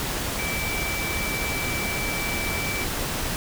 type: tone in noise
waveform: sine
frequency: 2320 Hz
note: D7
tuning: 22 cents flat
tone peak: -29 dBFS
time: 0.39-2.84 s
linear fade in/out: 0 ms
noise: pink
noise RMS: -28 dBFS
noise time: 0-3.36 s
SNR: -4 dB
effects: none